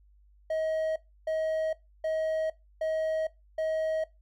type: tone bursts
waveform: triangle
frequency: 634 Hz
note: D#5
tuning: 32 cents sharp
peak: -25 dBFS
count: 5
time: 0.5-4.04 s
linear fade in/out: 5 ms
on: 460 ms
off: 310 ms
effects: noise-tail reverb RT60 0.2 s tail -19 dB re dry + added 50 Hz sine -57 dBFS peak until 4.21 s